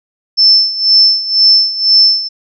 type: tone with tremolo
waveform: sine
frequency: 5300 Hz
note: E8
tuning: 9 cents sharp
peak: -3 dBFS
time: 0.37-2.29 s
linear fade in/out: 20 ms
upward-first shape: sine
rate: 2 Hz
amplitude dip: 80%
effects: none